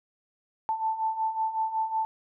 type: beating tone pair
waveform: sine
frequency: 880 / 885.4 Hz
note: A5 / A5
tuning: 0 / +11 cents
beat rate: 5.4 Hz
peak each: -32 / -27 dBFS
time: 0.69-2.05 s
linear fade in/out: 0 ms
effects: none

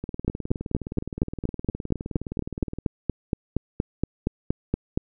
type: two click trains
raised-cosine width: 3 ms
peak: -18 / -9 dBFS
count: 54 / 21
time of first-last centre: 0.04-2.786 / 0.28-4.975 s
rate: 19.3 / 4.26 Hz
effects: none

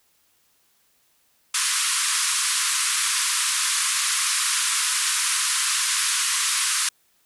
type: band-pass noise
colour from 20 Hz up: white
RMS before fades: -23 dBFS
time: 1.54-6.89 s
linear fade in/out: 5 ms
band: 1000 to 11000 Hz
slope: 96 dB/octave
effects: white hiss -64 dBFS RMS until 7.25 s

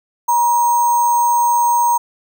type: tone with sample-and-hold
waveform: sine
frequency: 952 Hz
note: A#5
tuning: 36 cents sharp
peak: -11 dBFS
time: 0.28-1.98 s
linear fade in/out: 10 ms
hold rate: 7350 Hz
effects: none

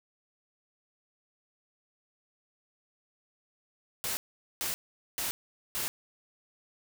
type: noise bursts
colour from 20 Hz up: white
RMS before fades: -33 dBFS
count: 4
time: 4.04-5.88 s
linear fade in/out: 0 ms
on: 130 ms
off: 440 ms
effects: none

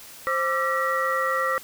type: tone cluster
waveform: sine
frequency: 526 / 1174 / 1348 / 1918 Hz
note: C5 / D6 / E6 / A#6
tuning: +9 / -1 / +38 / +49 cents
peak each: -27 dBFS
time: 0.27-1.58 s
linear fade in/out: 0 ms
effects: white hiss -44 dBFS RMS until 1.63 s

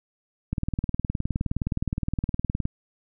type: click train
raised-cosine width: 5 ms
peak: -13 dBFS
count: 42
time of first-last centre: 0.53-2.654 s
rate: 19.3 Hz
effects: none

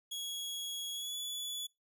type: tone with pitch glide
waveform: sawtooth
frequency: 3332 to 3428 Hz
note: G#7 to A7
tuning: +5 to -46 cents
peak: -35 dBFS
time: 0.11-1.67 s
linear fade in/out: 10 ms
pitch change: +49 cents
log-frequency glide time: 0.93-1.17 s
effects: noise-tail reverb RT60 0.2 s tail -23 dB re dry

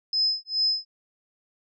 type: tone with tremolo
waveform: sine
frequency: 5100 Hz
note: D#8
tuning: 42 cents sharp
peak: -19 dBFS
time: 0.13-0.85 s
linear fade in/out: 2 ms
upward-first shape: sine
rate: 2.4 Hz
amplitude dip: 100%
effects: none

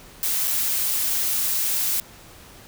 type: noise with dropouts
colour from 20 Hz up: blue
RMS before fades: -23 dBFS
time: 0.23-2 s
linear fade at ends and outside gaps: 0 ms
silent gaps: 0.474-0.478 s
effects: pink hiss -46 dBFS RMS until 2.67 s

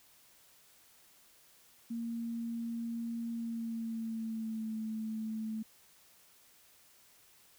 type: tone with pitch glide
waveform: sine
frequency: 231.7 to 219.5 Hz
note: A#3 to A3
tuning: -10 to -4 cents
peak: -35 dBFS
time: 1.9-5.63 s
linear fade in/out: 10 ms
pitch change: -94 cents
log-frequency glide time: 3.32-4.76 s
effects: white hiss -63 dBFS RMS until 7.58 s

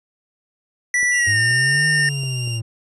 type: tone with pitch glide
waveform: square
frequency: 1961 to 1819.1 Hz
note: B6 to A#6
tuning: -13 to -43 cents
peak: -16 dBFS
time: 0.94-2.09 s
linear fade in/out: 2 ms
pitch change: -130 cents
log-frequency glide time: 1.16-1.39 s
type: click train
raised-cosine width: 2 ms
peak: -26 dBFS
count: 7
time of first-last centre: 1.03-2.476 s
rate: 4.15 Hz
type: tone with vibrato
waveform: 20% pulse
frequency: 2790 Hz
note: F7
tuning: 2 cents flat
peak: -22 dBFS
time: 1.11-2.61 s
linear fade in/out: 50 ms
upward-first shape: triangle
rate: 16 Hz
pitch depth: 14 cents each way
type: linear two-way sweep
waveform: triangle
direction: up then down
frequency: 100.8 to 155.56 to 111.5 Hz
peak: -20 dBFS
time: 1.27-2.62 s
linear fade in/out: 10 ms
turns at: 1.88 s
effects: resampled to 24000 Hz

